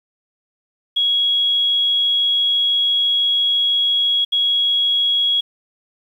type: tone bursts at uneven times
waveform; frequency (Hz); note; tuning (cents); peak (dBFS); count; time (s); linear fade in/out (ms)
sine; 3322; G#7; 0; -14; 2; 0.96-4.25 / 4.32-5.41; 10
effects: 8-bit